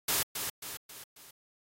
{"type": "noise with echo", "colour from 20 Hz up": "white", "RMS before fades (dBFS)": -29, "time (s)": [0.08, 0.23], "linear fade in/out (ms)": 5, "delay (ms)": 270, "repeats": 4, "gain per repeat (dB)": -6, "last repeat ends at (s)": 1.31, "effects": ["AAC 48 kbps"]}